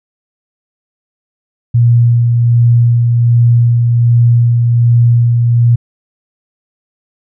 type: tone with tremolo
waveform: sine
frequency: 118.7 Hz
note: A#2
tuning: 32 cents sharp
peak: -4 dBFS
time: 1.74-5.76 s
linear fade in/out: 10 ms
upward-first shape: sine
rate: 1.3 Hz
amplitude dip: 30%
effects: none